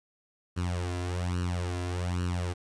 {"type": "tone with flanger", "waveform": "sawtooth", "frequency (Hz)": 88.9, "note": "F2", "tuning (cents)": 31, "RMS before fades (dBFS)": -31, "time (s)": [0.56, 2.54], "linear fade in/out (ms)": 20, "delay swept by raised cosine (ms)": [0.69, 2.99], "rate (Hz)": 1.2, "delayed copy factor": 0.8, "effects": ["resampled to 22050 Hz", "9-bit"]}